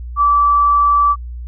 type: tone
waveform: sine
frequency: 1158 Hz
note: D6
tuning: 25 cents flat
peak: -9 dBFS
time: 0.16-1.16 s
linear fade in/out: 50 ms
effects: added 60 Hz sine -25 dBFS peak until 1.47 s